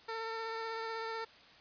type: tone with vibrato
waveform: 15% pulse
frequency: 450.2 Hz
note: A4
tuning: 40 cents sharp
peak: -31 dBFS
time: 0.08-1.25 s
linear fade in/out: 10 ms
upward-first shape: triangle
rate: 16 Hz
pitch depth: 19 cents each way
effects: white hiss -58 dBFS RMS until 1.6 s + resampled to 11025 Hz